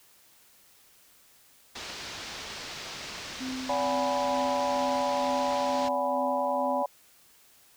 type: low-pass noise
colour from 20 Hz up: white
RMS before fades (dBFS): -40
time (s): 1.75-5.89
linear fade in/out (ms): 10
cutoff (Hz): 5600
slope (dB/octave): 24
type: tone with tremolo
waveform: sine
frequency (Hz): 259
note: C4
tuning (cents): -17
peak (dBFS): -32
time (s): 3.4-6.83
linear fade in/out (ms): 10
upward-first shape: sine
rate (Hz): 2.2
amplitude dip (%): 45
type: chord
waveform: sine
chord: G# half-diminished seventh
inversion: second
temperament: equal with one note detuned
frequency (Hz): 573.9 / 740 / 830.6 / 987.8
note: D5 / F#5 / G#5 / B5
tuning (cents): -40 / 0 / 0 / 0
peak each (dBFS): -29 / -33 / -32 / -31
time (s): 3.69-6.86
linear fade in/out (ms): 5
effects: white hiss -59 dBFS RMS until 7.76 s